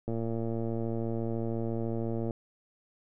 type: click train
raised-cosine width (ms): 2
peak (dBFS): -21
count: 255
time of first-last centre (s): 0.08-2.308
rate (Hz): 114
effects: none